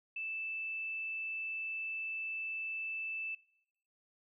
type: tone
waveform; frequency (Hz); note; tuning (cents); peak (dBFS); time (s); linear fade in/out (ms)
sine; 2639; E7; +1; -37; 0.16-3.35; 5
effects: noise-tail reverb RT60 0.8 s tail -21 dB re dry